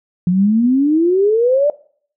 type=exponential sweep; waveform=sine; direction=up; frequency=173.8 to 601 Hz; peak=-10 dBFS; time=0.27-1.7 s; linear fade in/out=2 ms; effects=noise-tail reverb RT60 0.5 s tail -19 dB re dry